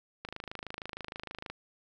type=click train; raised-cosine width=0.3 ms; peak=-23 dBFS; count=34; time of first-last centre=0.25-1.5 s; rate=26.4 Hz; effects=none